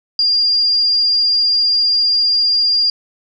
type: tone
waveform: sine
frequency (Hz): 4805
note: D8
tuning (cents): +39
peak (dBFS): -11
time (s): 0.19-2.9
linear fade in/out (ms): 2
effects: none